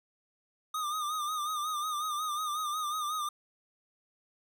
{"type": "tone with vibrato", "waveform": "square", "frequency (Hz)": 1221, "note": "D#6", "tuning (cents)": -33, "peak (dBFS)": -32, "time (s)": [0.74, 3.29], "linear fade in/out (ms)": 5, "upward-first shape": "sine", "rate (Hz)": 5.5, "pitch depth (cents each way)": 64, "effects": []}